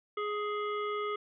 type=harmonic tone; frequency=417.2 Hz; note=G#4; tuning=8 cents sharp; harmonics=1 / 3 / 5 / 7 / 8; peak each=-34 / -35 / -43 / -51 / -49 dBFS; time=0.17-1.16 s; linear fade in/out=5 ms; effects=none